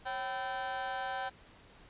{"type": "tone with amplitude modulation", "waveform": "30% pulse", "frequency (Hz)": 773, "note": "G5", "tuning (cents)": -24, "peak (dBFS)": -28, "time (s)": [0.05, 1.3], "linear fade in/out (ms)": 20, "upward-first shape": "sine", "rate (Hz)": 229, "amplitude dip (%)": 90, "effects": ["pink hiss -58 dBFS RMS until 1.89 s", "resampled to 8000 Hz"]}